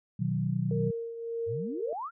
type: chord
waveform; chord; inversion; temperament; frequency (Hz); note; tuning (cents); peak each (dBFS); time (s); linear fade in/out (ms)
sine; B major; none; equal; 123.47 / 155.56 / 185; B2 / D#3 / F#3; 0 / 0 / 0; -31; 0.19-0.91; 10
type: tone with tremolo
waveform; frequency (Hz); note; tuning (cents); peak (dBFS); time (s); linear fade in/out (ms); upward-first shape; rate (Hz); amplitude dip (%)
sine; 462; A#4; -16; -29; 0.71-1.93; 2; triangle; 1.7; 65
type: exponential sweep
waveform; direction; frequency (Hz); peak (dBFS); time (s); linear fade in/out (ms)
sine; up; 90.3 to 1447; -33; 1.46-2.11; 50
effects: none